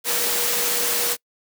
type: tone in noise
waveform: sine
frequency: 480 Hz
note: B4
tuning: 49 cents flat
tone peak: -32 dBFS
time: 0.04-1.17 s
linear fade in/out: 50 ms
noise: white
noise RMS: -22 dBFS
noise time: 0.04-1.17 s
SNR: -13 dB
effects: noise-tail reverb RT60 0.1 s tail -26 dB re dry + high-pass 200 Hz 12 dB/octave